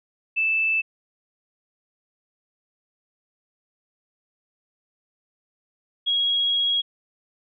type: tone pair in turn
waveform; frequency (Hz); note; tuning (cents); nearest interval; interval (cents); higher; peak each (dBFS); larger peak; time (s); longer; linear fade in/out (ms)
sine; 2637 / 3305; E7 / G#7; 0 / -9; major third; 391; second; -19 / -19; neither; 0.36-0.82 / 6.06-6.82; second; 20
effects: none